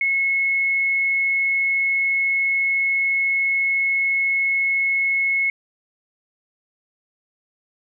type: tone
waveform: sine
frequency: 2183 Hz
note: C#7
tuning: 27 cents flat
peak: -17 dBFS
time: 0.01-5.5 s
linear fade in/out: 2 ms
effects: none